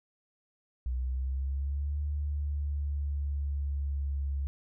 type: exponential two-way sweep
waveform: sine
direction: up then down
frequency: 61.74 to 73.42 to 69.4 Hz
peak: -29 dBFS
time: 0.86-4.47 s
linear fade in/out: 0 ms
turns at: 2 s
effects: none